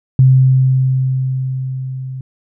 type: tone with level ramp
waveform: sine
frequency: 130.81 Hz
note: C3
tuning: in tune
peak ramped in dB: -4 to -23 dBFS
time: 0.19-2.21 s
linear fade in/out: 2 ms
effects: none